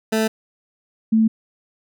20% pulse / sine tone pair in turn, 220 / 221.5 Hz, A3 / A3, 0 / +12 cents, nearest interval unison, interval 12 cents, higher second, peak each -12 dBFS, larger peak neither, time 0.12-0.28 / 1.12-1.28 s, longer neither, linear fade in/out 10 ms, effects none

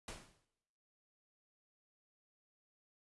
pink noise with exponential decay, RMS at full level -44 dBFS, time 0.08-0.45 s, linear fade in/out 2 ms, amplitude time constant 80 ms, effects noise-tail reverb RT60 1.0 s tail -21 dB re dry + resampled to 24000 Hz

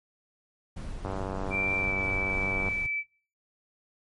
brown noise with tremolo, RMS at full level -36 dBFS, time 0.76-2.87 s, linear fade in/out 10 ms, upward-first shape sine, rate 3.2 Hz, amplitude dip 25%
click train, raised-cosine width 1 ms, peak -20 dBFS, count 158, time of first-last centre 1.05-2.685 s, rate 96 Hz
sine tone with pitch glide, 2349 to 2313 Hz, D7 to D7, 0 to -27 cents, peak -27 dBFS, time 1.5-3.04 s, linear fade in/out 50 ms, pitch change -27 cents, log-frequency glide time 1.75-1.96 s
effects noise-tail reverb RT60 0.4 s tail -20 dB re dry + MP3 48 kbps

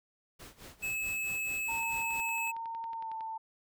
pink noise with tremolo, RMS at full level -48 dBFS, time 0.39-2.21 s, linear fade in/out 10 ms, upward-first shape sine, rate 4.6 Hz, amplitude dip 85%
square tone, 2593 Hz, E7, 29 cents flat, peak -33 dBFS, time 0.82-2.52 s, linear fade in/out 20 ms
sine tone with pitch glide, 913 to 891.6 Hz, A#5 to A5, -36 to +23 cents, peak -36 dBFS, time 1.68-3.38 s, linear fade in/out 10 ms, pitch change -41 cents, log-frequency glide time 2.93-3.12 s
click train, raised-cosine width 0.3 ms, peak -36 dBFS, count 17, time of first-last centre 1.74-3.208 s, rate 10.9 Hz
effects none

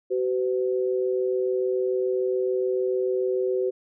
sine tone pair together, 379.1 / 506 Hz, F#4 / B4, +42 / +42 cents, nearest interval perfect fourth, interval 500 cents, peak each -23 / -27 dBFS, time 0.1-3.71 s, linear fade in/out 20 ms, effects none

